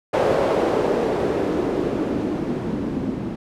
blue noise with low-pass filter sweep, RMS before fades -22 dBFS, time 0.13-3.36 s, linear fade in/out 10 ms, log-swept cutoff 560 to 220 Hz, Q 2.1, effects none

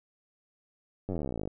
slowing click train, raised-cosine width 2 ms, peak -21 dBFS, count 27, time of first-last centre 1.09-1.476 s, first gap 10 ms, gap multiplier 1.03, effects none

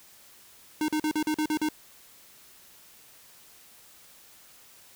square tone bursts, 307 Hz, D#4, 23 cents flat, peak -25 dBFS, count 8, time 0.81-1.688 s, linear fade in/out 2 ms, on 73 ms, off 42 ms, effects white hiss -54 dBFS RMS until 4.95 s

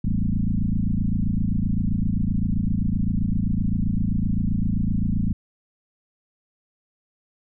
sine tone with frequency modulation, 103.83 Hz, G#2, in tune, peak -19 dBFS, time 0.04-5.33 s, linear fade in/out 5 ms, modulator 27.7 Hz, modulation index 4.6, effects none

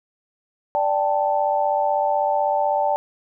sine chord, D suspended fourth, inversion none, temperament equal, 587.3 / 784 / 880 Hz, D5 / G5 / A5, 0 / 0 / 0 cents, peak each -22 dBFS, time 0.75-2.96 s, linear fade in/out 0 ms, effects none

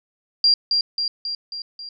sine tone with echo, 4762 Hz, D8, 23 cents sharp, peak -12 dBFS, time 0.44-0.54 s, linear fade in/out 2 ms, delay 270 ms, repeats 5, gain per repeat -4 dB, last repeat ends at 1.89 s, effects none

